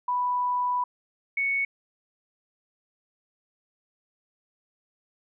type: tone pair in turn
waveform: sine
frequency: 987.8 / 2218 Hz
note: B5 / C#7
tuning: 0 / 0 cents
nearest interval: octave + major second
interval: 1400 cents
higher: second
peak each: -23 dBFS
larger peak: neither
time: 0.08-0.84 / 1.37-1.65 s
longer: first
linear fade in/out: 5 ms
effects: none